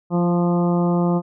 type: harmonic tone with a mistuned harmonic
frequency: 174.61 Hz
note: F3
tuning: in tune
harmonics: 1 / 2 / 3 / 4 / 5 / 6 / 7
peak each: -17 / -23 / -27 / -29 / -31 / -33 / -34 dBFS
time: 0.1-1.22 s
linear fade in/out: 50 ms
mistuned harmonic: 2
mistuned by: -16 cents
effects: none